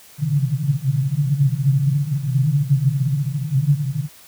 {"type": "band-pass noise", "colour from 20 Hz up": "pink", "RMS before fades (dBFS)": -19, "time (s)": [0.18, 4.09], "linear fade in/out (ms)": 50, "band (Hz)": [130, 150], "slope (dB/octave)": 96, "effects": ["white hiss -46 dBFS RMS until 4.27 s"]}